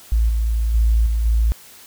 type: tone with level steps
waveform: sine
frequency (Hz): 56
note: A1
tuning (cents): +31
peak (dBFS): -13 / -16 / -12 / -16 / -13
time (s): 0.12-1.52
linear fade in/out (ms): 0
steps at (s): 0.29 / 0.74 / 1.06 / 1.25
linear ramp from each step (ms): 5
effects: white hiss -44 dBFS RMS until 1.86 s